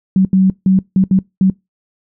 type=tone bursts at uneven times; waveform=sine; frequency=189.3 Hz; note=F#3; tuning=40 cents sharp; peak=-7 dBFS; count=6; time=0.16-0.25 / 0.33-0.5 / 0.66-0.79 / 0.96-1.04 / 1.11-1.19 / 1.41-1.5 s; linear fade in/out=2 ms; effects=noise-tail reverb RT60 0.2 s tail -24 dB re dry